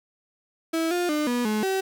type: tone with pitch steps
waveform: 35% pulse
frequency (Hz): 326.2 / 353.1 / 300.9 / 243.4 / 213.8 / 383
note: E4 / F4 / D4 / B3 / A3 / G4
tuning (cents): -18 / +19 / +42 / -25 / -49 / -40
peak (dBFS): -21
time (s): 0.73-1.81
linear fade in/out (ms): 10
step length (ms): 180
effects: none